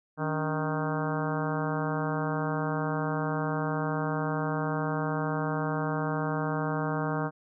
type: harmonic tone with a mistuned harmonic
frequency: 155.56 Hz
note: D#3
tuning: in tune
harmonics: 1 / 2 / 3 / 4 / 5 / 6 / 7 / 8 / 9 / 10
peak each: -31 / -34 / -36 / -37 / -38 / -39 / -39 / -40 / -41 / -41 dBFS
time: 0.17-7.31 s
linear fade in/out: 50 ms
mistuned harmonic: 2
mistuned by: -120 cents
effects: none